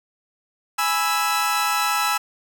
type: chord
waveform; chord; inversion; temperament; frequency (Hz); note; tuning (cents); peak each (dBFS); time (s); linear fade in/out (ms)
sawtooth; E major; first; equal; 830.6 / 987.8 / 1318.5; G#5 / B5 / E6; 0 / 0 / 0; -21 / -23 / -18; 0.78-2.18; 10
effects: none